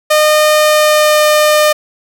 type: tone with pitch glide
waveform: sawtooth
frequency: 610 to 605.8 Hz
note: D#5 to D#5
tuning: -34 to -46 cents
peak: -3 dBFS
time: 0.1-1.73 s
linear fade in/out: 10 ms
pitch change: -12 cents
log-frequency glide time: 0.54-1.27 s
effects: none